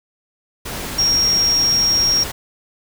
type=tone in noise; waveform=sine; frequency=5588 Hz; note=F8; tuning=in tune; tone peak=-13 dBFS; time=0.98-2.24 s; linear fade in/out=10 ms; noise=pink; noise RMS=-27 dBFS; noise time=0.65-2.32 s; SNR=+11 dB; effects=none